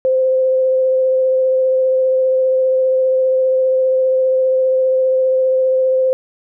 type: tone with vibrato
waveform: sine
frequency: 520 Hz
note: C5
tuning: 11 cents flat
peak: -11 dBFS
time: 0.05-6.13 s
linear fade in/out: 0 ms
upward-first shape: sine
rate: 15 Hz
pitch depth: 11 cents each way
effects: none